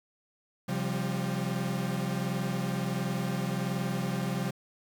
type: chord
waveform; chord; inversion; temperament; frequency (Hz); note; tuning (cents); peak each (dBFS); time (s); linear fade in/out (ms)
40% pulse; C suspended fourth; none; equal with one note detuned; 133.79 / 174.61 / 196; C3 / F3 / G3; +39 / 0 / 0; -33; 0.68-4.51; 10
effects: 9-bit